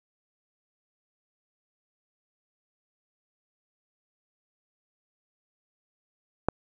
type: click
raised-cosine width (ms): 1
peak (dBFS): -8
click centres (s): 6.486
effects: none